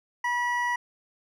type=tone pair together; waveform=triangle; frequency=970 / 1940 Hz; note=B5 / B6; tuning=-31 / -31 cents; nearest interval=octave; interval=1200 cents; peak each=-25 / -26 dBFS; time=0.24-0.76 s; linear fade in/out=5 ms; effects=none